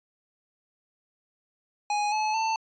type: tone with pitch steps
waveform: square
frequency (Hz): 830.6 / 859.4 / 889.2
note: G#5 / A5 / A5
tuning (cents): 0 / -41 / +18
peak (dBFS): -25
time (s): 1.9-2.56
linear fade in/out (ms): 2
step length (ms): 220
effects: resampled to 16000 Hz